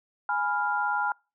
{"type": "chord", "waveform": "sine", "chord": "F diminished", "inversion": "first", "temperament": "equal", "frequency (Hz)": [830.6, 987.8, 1396.9], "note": ["Ab5", "Cb6", "F6"], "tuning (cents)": [0, 0, 0], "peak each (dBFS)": [-28, -31, -28], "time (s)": [0.29, 1.12], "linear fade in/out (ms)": 2, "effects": ["noise-tail reverb RT60 0.3 s tail -26 dB re dry"]}